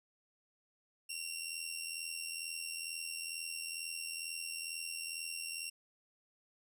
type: tone with amplitude modulation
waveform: 15% pulse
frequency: 2749 Hz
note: F7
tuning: 28 cents flat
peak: -30 dBFS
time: 1.09-5.7 s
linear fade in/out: 10 ms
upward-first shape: sine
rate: 82.2 Hz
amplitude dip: 60%
effects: none